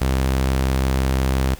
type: tone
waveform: sawtooth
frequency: 65.9 Hz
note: C2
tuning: 13 cents sharp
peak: -13 dBFS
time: 0.01-1.55 s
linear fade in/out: 5 ms
effects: pink hiss -42 dBFS RMS until 1.59 s